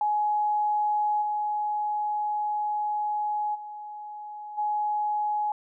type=tone with level steps; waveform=sine; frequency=840 Hz; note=G#5; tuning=19 cents sharp; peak=-22 / -25 / -36 / -24 dBFS; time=0.01-5.52 s; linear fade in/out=2 ms; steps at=1.21 / 3.54 / 4.57 s; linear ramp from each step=20 ms; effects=none